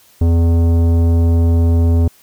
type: tone with tanh clipping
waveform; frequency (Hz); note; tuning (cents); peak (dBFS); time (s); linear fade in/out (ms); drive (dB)
triangle; 83.9; E2; +31; -11; 0.21-2.08; 5; 18
effects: white hiss -49 dBFS RMS until 2.22 s